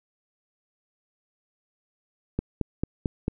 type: click train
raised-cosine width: 3 ms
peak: -12 dBFS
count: 5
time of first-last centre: 2.39-3.281 s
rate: 4.49 Hz
effects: none